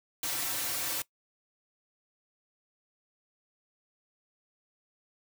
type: noise with comb filter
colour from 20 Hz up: white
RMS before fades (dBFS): -33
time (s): 0.23-1.02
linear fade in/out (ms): 2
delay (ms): 4.8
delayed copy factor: -0.9
effects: noise-tail reverb RT60 0.1 s tail -20 dB re dry + high-pass 100 Hz 12 dB/octave